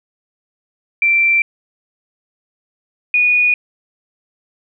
sine tone pair in turn, 2349 / 2461 Hz, D7 / D#7, 0 / -20 cents, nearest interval minor second, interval 80 cents, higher second, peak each -10 dBFS, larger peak neither, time 1.02-1.42 / 3.14-3.54 s, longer neither, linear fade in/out 2 ms, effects none

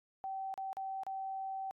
sine tone with dropouts, 771 Hz, G5, 29 cents flat, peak -37 dBFS, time 0.24-1.71 s, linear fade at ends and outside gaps 0 ms, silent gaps 0.54-0.577 / 0.73-0.769 / 1.034-1.066 s, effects AAC 64 kbps

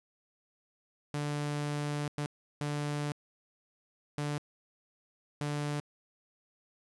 sawtooth tone bursts at uneven times, 146.83 Hz, D3, in tune, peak -28 dBFS, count 5, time 1.14-2.08 / 2.18-2.26 / 2.61-3.12 / 4.18-4.38 / 5.41-5.8 s, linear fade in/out 0 ms, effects resampled to 24000 Hz + 10-bit

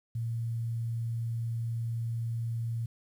sine tone, 115.5 Hz, A#2, 16 cents flat, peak -30 dBFS, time 0.15-2.86 s, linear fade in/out 5 ms, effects 10-bit

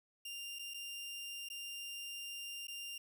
sawtooth tone with dropouts, 2794 Hz, F7, in tune, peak -40 dBFS, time 0.25-2.98 s, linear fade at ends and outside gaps 5 ms, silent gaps 0.588-0.592 / 0.738-0.742 / 1.488-1.5 / 2.671-2.681 s, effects 12-bit

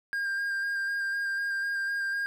triangle tone with vibrato, 1605 Hz, G6, 40 cents sharp, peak -26 dBFS, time 0.13-2.26 s, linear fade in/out 0 ms, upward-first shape square, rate 4 Hz, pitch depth 15 cents each way, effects none

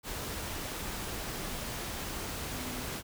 sine tone in noise, 250 Hz, B3, 21 cents sharp, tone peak -42 dBFS, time 2.5-2.86 s, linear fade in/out 50 ms, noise pink, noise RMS -38 dBFS, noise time 0.03-3.03 s, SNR -7 dB, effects none

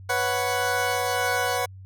20% pulse chord, B suspended second, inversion none, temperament equal, 493.9 / 554.4 / 740 Hz, B4 / C#5 / F#5, 0 / 0 / 0 cents, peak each -22 / -25 / -21 dBFS, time 0.09-1.66 s, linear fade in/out 10 ms, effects added 95 Hz sine -40 dBFS peak until 1.85 s

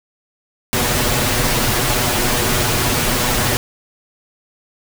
pink noise with comb filter, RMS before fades -17 dBFS, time 0.73-3.57 s, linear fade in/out 0 ms, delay 8.2 ms, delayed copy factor +0.65, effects none

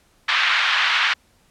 pink band-pass noise, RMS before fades -19 dBFS, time 0.28-1.14 s, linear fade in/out 10 ms, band 1200 to 3600 Hz, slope 24 dB/octave, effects pink hiss -59 dBFS RMS until 1.5 s + low-pass 12000 Hz 12 dB/octave

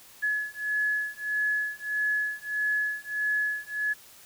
sine beating tone pair, 1700 / 1701.6 Hz, G#6 / G#6, +40 / +42 cents, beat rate 1.6 Hz, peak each -29 dBFS, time 0.22-3.94 s, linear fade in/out 20 ms, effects white hiss -52 dBFS RMS until 4.25 s

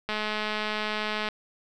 click train, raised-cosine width 0.3 ms, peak -14 dBFS, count 256, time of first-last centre 0.09-1.287 s, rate 213 Hz, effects none

